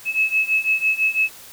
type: beating tone pair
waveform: sine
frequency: 2586 / 2592 Hz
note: E7 / E7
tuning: -34 / -30 cents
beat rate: 6 Hz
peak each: -21 / -19 dBFS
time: 0.05-1.3 s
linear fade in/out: 50 ms
effects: white hiss -42 dBFS RMS until 1.52 s